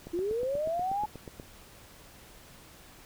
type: click train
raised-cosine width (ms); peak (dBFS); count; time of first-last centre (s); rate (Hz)
2; -28; 12; 0.07-1.399; 8.28
type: linear sweep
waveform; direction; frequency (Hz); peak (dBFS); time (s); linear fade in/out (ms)
sine; up; 329.6 to 859; -28; 0.13-1.06; 10
effects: pink hiss -53 dBFS RMS until 3.05 s